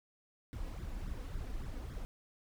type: noise with flanger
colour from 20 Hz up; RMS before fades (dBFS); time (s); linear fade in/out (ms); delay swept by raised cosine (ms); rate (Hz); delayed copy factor
brown; -41; 0.53-2.05; 0; 0.55 to 4.15; 3.6; +0.9
effects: none